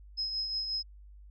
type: tone with tremolo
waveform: sine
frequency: 5120 Hz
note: D#8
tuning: 49 cents sharp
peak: -29 dBFS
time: 0.17-0.83 s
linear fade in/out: 20 ms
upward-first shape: triangle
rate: 5.6 Hz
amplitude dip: 50%
effects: added 50 Hz sine -49 dBFS peak until 1.3 s